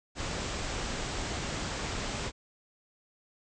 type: low-pass noise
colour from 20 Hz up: pink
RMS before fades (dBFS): -35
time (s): 0.15-2.32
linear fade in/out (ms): 50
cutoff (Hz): 8100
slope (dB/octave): 96
effects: none